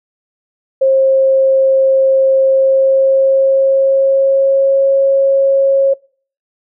sine tone with pitch glide, 534 to 545.2 Hz, C5 to C#5, +35 to -29 cents, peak -7 dBFS, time 0.81-5.94 s, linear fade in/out 10 ms, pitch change +36 cents, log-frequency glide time 2.46-4.89 s, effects noise-tail reverb RT60 0.5 s tail -26 dB re dry

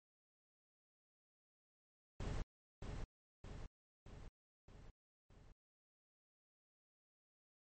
brown noise with echo, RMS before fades -42 dBFS, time 2.2-2.42 s, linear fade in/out 2 ms, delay 620 ms, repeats 5, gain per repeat -4 dB, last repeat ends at 5.52 s, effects MP3 32 kbps

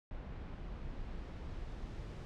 brown noise with low-pass filter sweep, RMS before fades -44 dBFS, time 0.11-2.25 s, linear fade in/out 0 ms, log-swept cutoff 2800 to 6300 Hz, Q 0.74, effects none

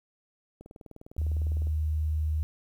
click train, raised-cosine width 2 ms, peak -33 dBFS, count 22, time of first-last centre 0.61-1.671 s, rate 19.8 Hz
sine tone, 77.3 Hz, D#2, 11 cents flat, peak -25 dBFS, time 1.18-2.43 s, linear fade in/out 0 ms
effects 10-bit

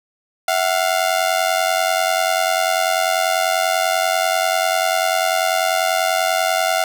sawtooth ring-modulated tone, 702 Hz, F5, 9 cents sharp, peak -9 dBFS, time 0.48-6.84 s, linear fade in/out 2 ms, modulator 45.1 Hz, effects none

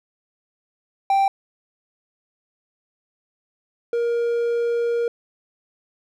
triangle tone pair in turn, 784 / 470.8 Hz, G5 / A#4, 0 / +17 cents, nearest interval major sixth, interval 883 cents, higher first, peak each -13 / -17 dBFS, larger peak first, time 1.1-1.28 / 3.93-5.08 s, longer second, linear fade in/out 2 ms, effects none

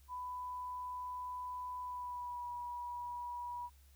sine tone with pitch glide, 996 to 969.9 Hz, B5 to B5, +14 to -32 cents, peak -40 dBFS, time 0.08-3.7 s, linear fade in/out 50 ms, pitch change -46 cents, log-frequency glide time 1.82-2.5 s, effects added 68 Hz sine -60 dBFS peak until 3.95 s + white hiss -70 dBFS RMS until 3.95 s

